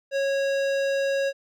sine tone with hard clipping, 550 Hz, C#5, 14 cents flat, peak -24 dBFS, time 0.11-1.33 s, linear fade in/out 50 ms, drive 16 dB, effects none

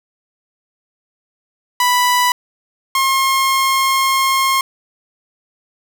sawtooth tone pair in turn, 987.8 / 1072.2 Hz, B5 / C6, 0 / +42 cents, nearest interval minor second, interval 142 cents, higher second, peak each -8 / -9 dBFS, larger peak first, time 1.8-2.32 / 2.95-4.61 s, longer second, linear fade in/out 2 ms, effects none

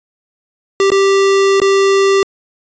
square tone with dropouts, 392 Hz, G4, in tune, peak -9 dBFS, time 0.8-2.23 s, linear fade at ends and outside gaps 1 ms, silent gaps 0.903-0.918 / 1.601-1.617 s, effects resampled to 16000 Hz

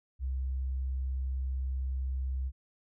sine tone, 65.41 Hz, C2, in tune, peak -30 dBFS, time 0.19-2.52 s, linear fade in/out 50 ms, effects none

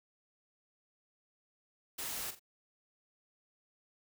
white noise with echo, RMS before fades -40 dBFS, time 1.98-2.31 s, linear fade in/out 10 ms, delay 43 ms, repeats 2, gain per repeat -10 dB, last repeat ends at 2.396 s, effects none

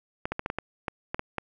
clicks, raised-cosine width 0.5 ms, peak -14 dBFS, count 10, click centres 0.255 / 0.32 / 0.394 / 0.461 / 0.501 / 0.586 / 0.882 / 1.145 / 1.194 / 1.383 s, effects none

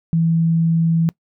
sine tone, 164.81 Hz, E3, in tune, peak -13 dBFS, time 0.13-1.09 s, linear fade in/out 0 ms, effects noise-tail reverb RT60 0.1 s tail -23 dB re dry

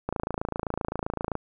click train, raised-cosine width 1 ms, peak -14 dBFS, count 36, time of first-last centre 0.09-1.354 s, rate 27.7 Hz, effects none

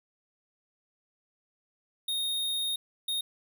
square tone bursts at uneven times, 3708 Hz, A#7, 10 cents flat, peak -29 dBFS, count 2, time 2.08-2.76 / 3.08-3.21 s, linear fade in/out 5 ms, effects none

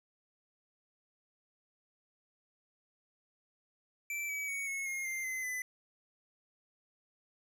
square tone with pitch steps, 2332 / 2283 / 2234 / 2187 / 2141 / 2096 / 2051 / 2008 Hz, D7 / D7 / C#7 / C#7 / C7 / C7 / C7 / B6, -13 / -50 / +13 / -24 / +39 / +2 / -35 / +28 cents, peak -36 dBFS, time 4.1-5.62 s, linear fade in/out 2 ms, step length 190 ms, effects none

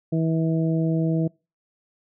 harmonic tone, 162 Hz, E3, 30 cents flat, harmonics 1 / 2 / 3 / 4, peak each -21 / -25 / -32 / -33 dBFS, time 0.12-1.28 s, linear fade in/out 10 ms, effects noise-tail reverb RT60 0.3 s tail -26 dB re dry

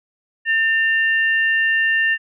sine tone pair together, 1800 / 2774 Hz, A6 / F7, +39 / -12 cents, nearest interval perfect fifth, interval 749 cents, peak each -15 / -23 dBFS, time 0.45-2.18 s, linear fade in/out 50 ms, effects none

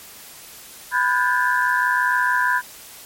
sine tone cluster, 996 / 1450 / 1575 / 1676 / 1742 Hz, B5 / F#6 / G6 / G#6 / A6, +14 / -35 / +8 / +15 / -18 cents, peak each -20 / -25 / -21 / -26 / -26 dBFS, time 0.91-2.62 s, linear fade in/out 50 ms, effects white hiss -41 dBFS RMS until 3.05 s + MP3 64 kbps

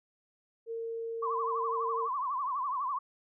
sine tone, 457.3 Hz, A#4, 33 cents flat, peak -34 dBFS, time 0.66-2.09 s, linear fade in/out 50 ms
sine tone with vibrato, 1076 Hz, C6, 48 cents sharp, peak -30 dBFS, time 1.22-2.99 s, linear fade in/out 10 ms, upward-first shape triangle, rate 12 Hz, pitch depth 170 cents each way
effects none

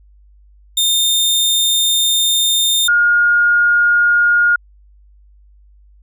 sawtooth / sine tone pair in turn, 3633 / 1425.6 Hz, A#7 / F6, -45 / +35 cents, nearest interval octave + major third, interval 1620 cents, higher first, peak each -9 dBFS, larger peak neither, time 0.77-2.88 / 2.88-4.56 s, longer first, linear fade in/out 5 ms, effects added 50 Hz sine -44 dBFS peak until 6.02 s

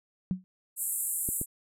sine tone with exponential decay, 185 Hz, F#3, in tune, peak -22 dBFS, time 0.31-0.44 s, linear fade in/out 0 ms, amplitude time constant 28 ms
pink band-pass noise, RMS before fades -32 dBFS, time 0.76-1.46 s, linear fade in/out 50 ms, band 7600 to 14000 Hz, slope 96 dB/octave
clicks, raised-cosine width 3 ms, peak -23 dBFS, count 2, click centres 1.289 / 1.414 s
effects none

